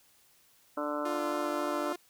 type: harmonic tone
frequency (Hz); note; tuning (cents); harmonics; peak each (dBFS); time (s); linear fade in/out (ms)
147.7; D3; +10; 2 / 3 / 4 / 5 / 6 / 7 / 8 / 9 / 10; -36 / -44 / -35 / -47 / -44 / -40 / -45 / -38 / -49; 0.77-1.93; 5
type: tone with vibrato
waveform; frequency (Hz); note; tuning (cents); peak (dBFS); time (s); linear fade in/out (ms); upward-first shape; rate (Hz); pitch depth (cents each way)
sawtooth; 349.2; F4; 0; -32; 1.05-1.96; 5; square; 3.7; 13
effects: white hiss -64 dBFS RMS until 2.09 s